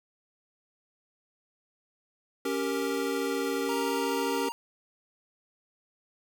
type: chord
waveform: square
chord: G diminished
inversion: second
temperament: equal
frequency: 277.2 / 392 / 466.2 Hz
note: Db4 / G4 / Bb4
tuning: 0 / 0 / 0 cents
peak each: -33 dBFS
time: 2.45-4.49 s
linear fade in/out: 5 ms
type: tone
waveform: square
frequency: 932.3 Hz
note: A#5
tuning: in tune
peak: -34 dBFS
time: 3.69-4.52 s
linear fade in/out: 0 ms
effects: 10-bit